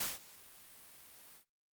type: noise with ADSR envelope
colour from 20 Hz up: white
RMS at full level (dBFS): -35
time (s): 0-1.45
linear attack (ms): 7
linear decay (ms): 180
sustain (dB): -22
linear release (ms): 95
effects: noise-tail reverb RT60 0.3 s tail -23 dB re dry + Opus 48 kbps